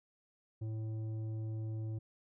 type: tone with tanh clipping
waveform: sine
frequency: 110 Hz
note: A2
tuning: in tune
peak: -38 dBFS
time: 0.61-1.99 s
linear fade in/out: 10 ms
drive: 9 dB
effects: none